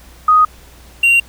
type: tone pair in turn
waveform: sine / triangle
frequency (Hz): 1247 / 2761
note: D#6 / F7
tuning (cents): +3 / -20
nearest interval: octave + major second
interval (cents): 1377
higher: second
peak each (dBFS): -6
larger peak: neither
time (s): 0.28-0.45 / 1.03-1.2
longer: neither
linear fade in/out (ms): 5
effects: added 60 Hz sine -41 dBFS peak until 1.28 s + pink hiss -44 dBFS RMS until 1.28 s